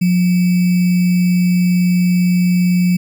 sine tone with sample-and-hold, 178.9 Hz, F3, 42 cents sharp, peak -10 dBFS, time 0.01-2.97 s, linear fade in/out 10 ms, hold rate 2450 Hz, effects none

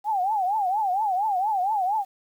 sine tone with vibrato, 797 Hz, G5, 28 cents sharp, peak -21 dBFS, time 0.04-2.05 s, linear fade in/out 50 ms, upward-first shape triangle, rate 4.3 Hz, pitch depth 210 cents each way, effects 9-bit

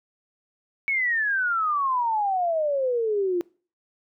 sine exponential sweep, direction down, 2241 to 342.2 Hz, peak -21 dBFS, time 0.88-3.41 s, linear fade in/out 0 ms, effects noise-tail reverb RT60 0.4 s tail -23 dB re dry

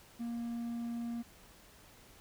triangle tone, 234.8 Hz, A#3, 13 cents sharp, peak -34 dBFS, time 0.19-1.23 s, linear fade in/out 20 ms, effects pink hiss -59 dBFS RMS until 2.2 s

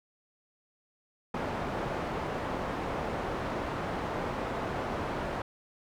white low-pass noise, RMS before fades -34 dBFS, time 1.34-5.42 s, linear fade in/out 5 ms, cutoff 910 Hz, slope 12 dB/octave, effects none

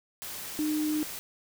sine tone in noise, 305 Hz, D#4, 34 cents flat, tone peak -26 dBFS, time 0.59-1.03 s, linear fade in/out 0 ms, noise white, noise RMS -39 dBFS, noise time 0.22-1.19 s, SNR +10 dB, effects none

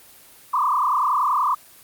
sine tone with frequency modulation, 1097 Hz, C#6, 18 cents flat, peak -17 dBFS, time 0.53-1.55 s, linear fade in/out 10 ms, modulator 30.5 Hz, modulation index 4, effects white hiss -48 dBFS RMS until 1.83 s + Opus 24 kbps

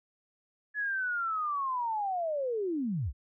sine linear sweep, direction down, 1712 to 48.22 Hz, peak -29 dBFS, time 0.74-3.13 s, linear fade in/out 50 ms, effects none

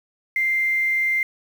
sine tone with quantisation, 2093 Hz, C7, in tune, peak -18 dBFS, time 0.36-1.23 s, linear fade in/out 2 ms, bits 7, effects none

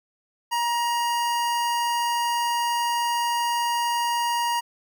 square tone pair together, 948.7 / 1880 Hz, A#5 / A#6, +30 / +14 cents, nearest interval octave, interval 1184 cents, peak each -23 / -34 dBFS, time 0.51-4.61 s, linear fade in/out 20 ms, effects none

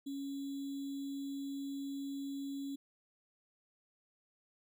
sine tone with sample-and-hold, 277.2 Hz, C#4, in tune, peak -38 dBFS, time 0.06-2.76 s, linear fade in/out 10 ms, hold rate 3675 Hz, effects none

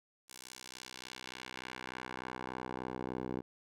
10% pulse tone with band-pass filter sweep, 63.4 Hz, B1, 46 cents sharp, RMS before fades -44 dBFS, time 0.28-3.42 s, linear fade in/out 20 ms, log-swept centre 8700 to 400 Hz, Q 0.9, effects none

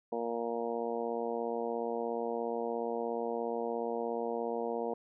harmonic tone, 117 Hz, A#2, 7 cents sharp, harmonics 2 / 3 / 4 / 5 / 6 / 7 / 8, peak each -41 / -42 / -35 / -42 / -40 / -45 / -44 dBFS, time 0.12-4.94 s, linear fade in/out 5 ms, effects none

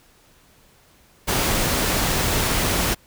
pink noise, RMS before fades -21 dBFS, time 1.27-2.95 s, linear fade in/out 20 ms, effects pink hiss -55 dBFS RMS until 3.06 s

